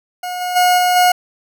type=tone with level steps; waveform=40% pulse; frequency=722 Hz; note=F#5; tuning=43 cents flat; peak=-21 / -18 / -9 / -11 / -8 dBFS; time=0.23-1.12 s; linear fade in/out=5 ms; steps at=0.4 / 0.55 / 0.77 / 0.95 s; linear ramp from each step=20 ms; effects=none